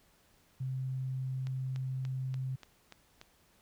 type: tone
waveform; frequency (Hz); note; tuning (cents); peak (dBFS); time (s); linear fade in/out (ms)
sine; 130.81; C3; 0; -33; 0.6-2.56; 10
type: click train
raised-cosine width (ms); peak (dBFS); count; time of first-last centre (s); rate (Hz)
0.2; -31; 7; 1.47-3.214; 3.44
effects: pink hiss -67 dBFS RMS until 3.61 s